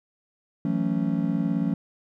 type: chord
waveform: triangle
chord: F# minor seventh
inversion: third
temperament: just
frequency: 166.5 / 185 / 222 / 277.5 Hz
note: E3 / F#3 / A3 / C#4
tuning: +18 / 0 / +16 / +2 cents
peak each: -26 dBFS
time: 0.65-1.74 s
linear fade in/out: 2 ms
effects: none